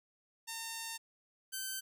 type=tone pair in turn; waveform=5% pulse; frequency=910 / 1543.3 Hz; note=A#5 / G6; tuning=-42 / -27 cents; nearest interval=major sixth; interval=915 cents; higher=second; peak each=-28 / -27 dBFS; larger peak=second; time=0.47-0.98 / 1.52-1.81 s; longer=first; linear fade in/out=20 ms; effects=none